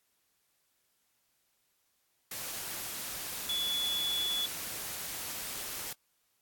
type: tone in noise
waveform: sine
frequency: 3427 Hz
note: A7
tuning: 46 cents flat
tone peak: -30 dBFS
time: 3.49-4.46 s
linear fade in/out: 5 ms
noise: white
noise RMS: -39 dBFS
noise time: 2.31-5.93 s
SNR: +6 dB
effects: white hiss -75 dBFS RMS until 6.41 s + AAC 64 kbps